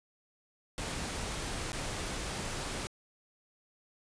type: noise with dropouts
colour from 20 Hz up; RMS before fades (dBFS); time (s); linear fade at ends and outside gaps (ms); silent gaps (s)
pink; -37; 0.78-2.87; 0; 1.72-1.73
effects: resampled to 22050 Hz